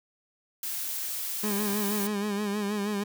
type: noise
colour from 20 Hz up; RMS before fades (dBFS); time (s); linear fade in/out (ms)
blue; -33; 0.63-2.07; 2
type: tone with vibrato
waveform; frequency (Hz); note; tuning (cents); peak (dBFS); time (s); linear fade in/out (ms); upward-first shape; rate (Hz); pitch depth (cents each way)
30% pulse; 205.5; G#3; -18; -25; 1.43-3.04; 10; sine; 6.3; 58
effects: none